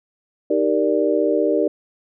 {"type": "chord", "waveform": "sine", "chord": "Eb major seventh", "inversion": "none", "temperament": "equal with one note detuned", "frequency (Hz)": [311.1, 390.9, 466.2, 587.3], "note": ["Eb4", "G4", "Bb4", "D5"], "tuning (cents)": [0, -5, 0, 0], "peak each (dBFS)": -21, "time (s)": [0.5, 1.68], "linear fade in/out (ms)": 5, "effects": []}